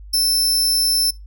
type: tone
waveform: sawtooth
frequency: 5310 Hz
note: E8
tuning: 12 cents sharp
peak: -12 dBFS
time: 0.13-1.11 s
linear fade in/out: 10 ms
effects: noise-tail reverb RT60 0.2 s tail -22 dB re dry + added 50 Hz sine -35 dBFS peak until 1.26 s